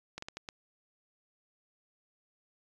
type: slowing click train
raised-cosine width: 0.2 ms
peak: -23 dBFS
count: 5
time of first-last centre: 0.18-0.488 s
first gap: 44 ms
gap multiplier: 1.39
effects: resampled to 24000 Hz